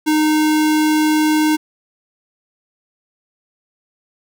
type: tone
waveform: square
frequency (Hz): 307.8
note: D#4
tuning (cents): -19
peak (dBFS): -13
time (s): 0.06-1.57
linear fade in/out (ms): 20
effects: none